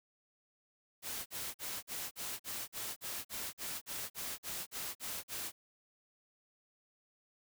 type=noise bursts; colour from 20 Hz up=white; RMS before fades=-41 dBFS; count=16; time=1.02-5.52 s; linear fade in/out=50 ms; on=240 ms; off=44 ms; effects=none